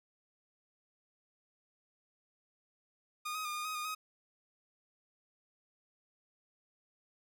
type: tone with pitch steps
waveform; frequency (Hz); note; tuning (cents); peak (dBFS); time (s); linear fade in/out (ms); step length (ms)
sawtooth; 1225 / 1262 / 1212 / 1220 / 1259 / 1223 / 1261; D#6 / D#6 / D#6 / D#6 / D#6 / D#6 / D#6; -27 / +24 / -46 / -34 / +20 / -30 / +23; -33; 3.25-3.95; 10; 100
effects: none